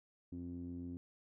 sawtooth tone with low-pass filter, 87.31 Hz, F2, in tune, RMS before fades -45 dBFS, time 0.32-0.97 s, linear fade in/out 0 ms, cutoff 280 Hz, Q 7.9, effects none

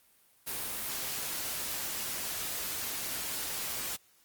white noise, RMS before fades -36 dBFS, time 0.46-3.97 s, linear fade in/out 20 ms, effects white hiss -65 dBFS RMS until 4.24 s + Opus 32 kbps

